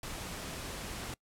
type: noise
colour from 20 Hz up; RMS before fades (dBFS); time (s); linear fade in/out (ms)
pink; -41; 0.03-1.14; 2
effects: noise-tail reverb RT60 0.1 s tail -24 dB re dry + low-pass 12000 Hz 12 dB/octave